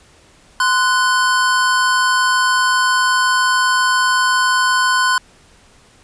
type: tone pair together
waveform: square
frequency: 1032.4 / 1480 Hz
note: C6 / F#6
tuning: -23 / 0 cents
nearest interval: tritone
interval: 623 cents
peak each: -16 dBFS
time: 0.6-5.18 s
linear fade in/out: 2 ms
effects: pink hiss -49 dBFS RMS until 6.03 s + resampled to 22050 Hz